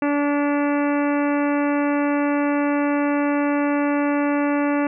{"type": "harmonic tone with a mistuned harmonic", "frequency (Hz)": 288.7, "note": "D4", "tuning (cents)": -30, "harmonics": [1, 2, 3, 4, 5, 6, 7, 8, 9], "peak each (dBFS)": [-19, -25, -29, -31, -33, -35, -36, -37, -38], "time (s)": [0.02, 4.87], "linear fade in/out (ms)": 2, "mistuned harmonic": 9, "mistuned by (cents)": 49, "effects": []}